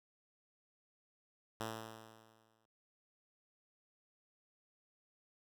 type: tone with exponential decay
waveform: 5% pulse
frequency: 111.3 Hz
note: A2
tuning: 20 cents sharp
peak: -27 dBFS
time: 1.6-2.66 s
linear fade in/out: 5 ms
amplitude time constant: 230 ms
effects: none